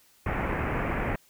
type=low-pass noise; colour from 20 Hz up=pink; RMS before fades=-29 dBFS; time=0.26-1.16 s; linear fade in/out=5 ms; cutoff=2400 Hz; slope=48 dB/octave; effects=white hiss -61 dBFS RMS until 1.29 s